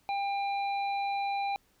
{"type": "harmonic tone", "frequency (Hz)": 798, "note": "G5", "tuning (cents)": 31, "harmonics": [1, 3, 5], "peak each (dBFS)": [-29, -39, -45], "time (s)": [0.09, 1.56], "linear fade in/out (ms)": 0, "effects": ["pink hiss -68 dBFS RMS until 1.8 s"]}